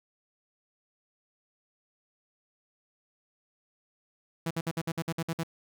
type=tone bursts; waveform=sawtooth; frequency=164.81 Hz; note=E3; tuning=in tune; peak=-25 dBFS; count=10; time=4.46-5.434 s; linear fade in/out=5 ms; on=47 ms; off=56 ms; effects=none